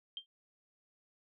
sine tone with exponential decay, 3169 Hz, G7, 18 cents sharp, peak -35 dBFS, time 0.17-0.26 s, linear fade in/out 1 ms, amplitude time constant 18 ms, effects none

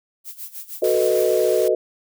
violet noise with tremolo, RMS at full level -32 dBFS, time 0.24-1.28 s, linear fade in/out 50 ms, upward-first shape sine, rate 6.5 Hz, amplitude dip 85%
sine chord, B dominant seventh, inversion second, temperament equal, 370 / 440 / 493.9 / 622.3 Hz, F#4 / A4 / B4 / D#5, 0 / 0 / 0 / 0 cents, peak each -21 dBFS, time 0.82-1.75 s, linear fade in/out 5 ms
white noise, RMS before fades -34 dBFS, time 0.84-1.68 s, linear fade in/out 0 ms
effects none

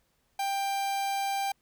45% pulse tone, 790 Hz, G5, 13 cents sharp, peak -28 dBFS, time 0.39-1.52 s, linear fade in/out 5 ms, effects pink hiss -72 dBFS RMS until 1.61 s

